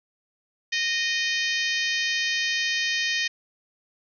harmonic tone, 618 Hz, D#5, 12 cents flat, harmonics 3 / 4 / 5 / 6 / 7 / 8 / 9 / 10, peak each -27 / -29 / -31 / -33 / -34 / -35 / -36 / -37 dBFS, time 0.72-3.28 s, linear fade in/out 10 ms, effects none

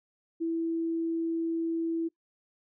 sine tone, 330 Hz, E4, 2 cents sharp, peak -27 dBFS, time 0.4-2.09 s, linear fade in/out 20 ms, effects noise-tail reverb RT60 0.1 s tail -22 dB re dry

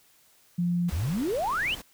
sine tone, 174.61 Hz, F3, in tune, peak -23 dBFS, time 0.58-0.9 s, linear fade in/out 10 ms
pink noise, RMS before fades -41 dBFS, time 0.88-1.82 s, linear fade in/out 10 ms
sine exponential sweep, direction up, 67.8 to 3219 Hz, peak -25 dBFS, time 0.92-1.75 s, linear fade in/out 10 ms
effects white hiss -61 dBFS RMS until 1.93 s

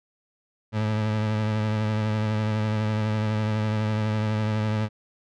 30% pulse tone with vibrato, 107.7 Hz, A2, 37 cents flat, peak -20 dBFS, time 0.72-4.89 s, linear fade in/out 50 ms, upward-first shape triangle, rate 12 Hz, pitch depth 35 cents each way, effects low-pass 4000 Hz 12 dB/octave

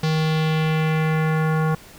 square tone with low-pass filter sweep, 157.5 Hz, D#3, 21 cents sharp, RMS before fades -20 dBFS, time 0.03-1.75 s, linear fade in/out 5 ms, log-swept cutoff 4700 to 1300 Hz, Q 1.9, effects pink hiss -45 dBFS RMS until 1.98 s

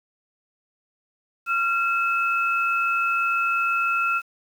sine tone pair together, 1377 / 2597 Hz, F6 / E7, -25 / -26 cents, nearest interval major seventh, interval 1099 cents, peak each -21 / -25 dBFS, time 1.46-4.22 s, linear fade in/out 50 ms, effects 8-bit

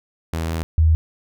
sawtooth / sine tone pair in turn, 81.6 / 79.78 Hz, E2 / D#2, -17 / +44 cents, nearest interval unison, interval 39 cents, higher first, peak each -18 / -11 dBFS, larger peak second, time 0.33-0.63 / 0.78-0.95 s, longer first, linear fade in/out 0 ms, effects none

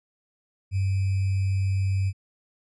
sine tone with sample-and-hold, 96.4 Hz, G2, 28 cents flat, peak -21 dBFS, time 0.71-2.13 s, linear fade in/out 50 ms, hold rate 2450 Hz, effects resampled to 24000 Hz

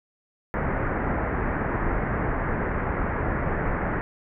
pink low-pass noise, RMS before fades -26 dBFS, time 0.54-4.01 s, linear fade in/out 0 ms, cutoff 2000 Hz, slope 48 dB/octave, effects none

